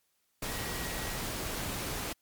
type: tone in noise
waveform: sine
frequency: 1909 Hz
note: A#6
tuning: 41 cents sharp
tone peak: -45 dBFS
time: 0.48-1.18 s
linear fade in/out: 5 ms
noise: pink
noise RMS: -36 dBFS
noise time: 0.42-2.13 s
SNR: -12 dB
effects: white hiss -75 dBFS RMS until 2.21 s + MP3 96 kbps